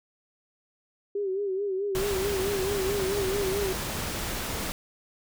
sine tone with vibrato, 392 Hz, G4, in tune, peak -26 dBFS, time 1.15-3.73 s, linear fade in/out 5 ms, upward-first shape sine, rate 4.6 Hz, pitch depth 82 cents each way
pink noise, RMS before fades -32 dBFS, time 1.95-4.72 s, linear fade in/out 0 ms
effects none

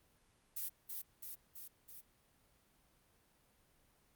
violet noise with echo, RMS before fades -41 dBFS, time 0.56-0.69 s, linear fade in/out 10 ms, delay 330 ms, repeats 4, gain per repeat -3 dB, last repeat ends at 2.01 s, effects pink hiss -72 dBFS RMS until 4.15 s + Opus 32 kbps

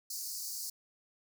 pink high-pass noise, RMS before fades -40 dBFS, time 0.1-0.7 s, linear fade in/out 5 ms, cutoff 4400 Hz, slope 96 dB/octave, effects none

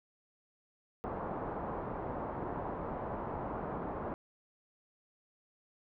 white low-pass noise, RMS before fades -39 dBFS, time 1.04-4.14 s, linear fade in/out 0 ms, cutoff 1000 Hz, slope 24 dB/octave, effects none

